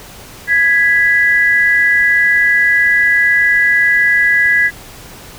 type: tone pair together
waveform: sine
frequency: 1661.2 / 1977 Hz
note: G#6 / B6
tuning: 0 / +1 cents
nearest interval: minor third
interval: 301 cents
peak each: -11 dBFS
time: 0.47-4.71 s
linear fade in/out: 50 ms
effects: pink hiss -35 dBFS RMS until 5.38 s